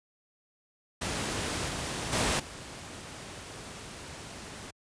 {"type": "noise with level steps", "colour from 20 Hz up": "pink", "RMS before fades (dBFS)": [-32, -34, -27, -43], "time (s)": [1.01, 4.71], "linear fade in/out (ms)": 10, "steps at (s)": [1.68, 2.12, 2.39], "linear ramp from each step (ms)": 10, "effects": ["high-pass 60 Hz 12 dB/octave", "resampled to 22050 Hz"]}